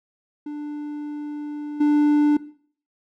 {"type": "tone with level steps", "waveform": "triangle", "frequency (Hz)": 295.7, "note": "D4", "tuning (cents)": 12, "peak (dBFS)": [-26, -12], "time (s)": [0.46, 2.37], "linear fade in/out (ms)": 5, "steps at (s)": 1.8, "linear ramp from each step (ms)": 10, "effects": ["noise-tail reverb RT60 0.5 s tail -17 dB re dry"]}